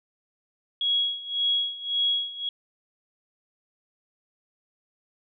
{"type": "tone with tremolo", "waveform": "sine", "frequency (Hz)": 3322, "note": "G#7", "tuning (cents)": 0, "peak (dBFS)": -20, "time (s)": [0.81, 2.49], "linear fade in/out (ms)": 2, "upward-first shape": "sine", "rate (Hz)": 1.8, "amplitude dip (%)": 85, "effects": []}